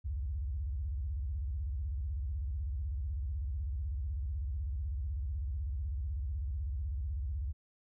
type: tone with vibrato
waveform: sine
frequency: 68 Hz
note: C#2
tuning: 33 cents flat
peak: -33 dBFS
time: 0.04-7.53 s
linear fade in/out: 20 ms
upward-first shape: square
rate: 16 Hz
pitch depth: 280 cents each way
effects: none